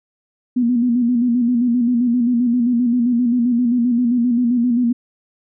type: tone with vibrato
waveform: sine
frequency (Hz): 241.5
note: B3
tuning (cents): -39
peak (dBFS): -13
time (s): 0.56-4.93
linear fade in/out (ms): 10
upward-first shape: square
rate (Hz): 7.6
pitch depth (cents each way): 53
effects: none